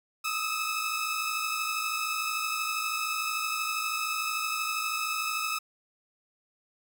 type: tone cluster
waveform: sawtooth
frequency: 1245 / 1298 / 2608 Hz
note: D#6 / E6 / E7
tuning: +1 / -27 / -19 cents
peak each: -30 dBFS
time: 0.24-5.59 s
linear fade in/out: 10 ms
effects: none